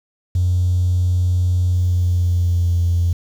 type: tone with pitch glide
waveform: triangle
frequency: 90 to 86.38 Hz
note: F#2 to F2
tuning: -47 to -18 cents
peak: -10 dBFS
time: 0.35-3.13 s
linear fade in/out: 5 ms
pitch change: -71 cents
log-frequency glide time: 1.72-2.78 s
effects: tanh soft clip ceiling -11 dBFS + 7-bit